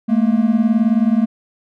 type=beating tone pair; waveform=triangle; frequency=214.5 / 233.5 Hz; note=A3 / A#3; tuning=-44 / +3 cents; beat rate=19 Hz; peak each=-13 dBFS; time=0.08-1.26 s; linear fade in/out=20 ms; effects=none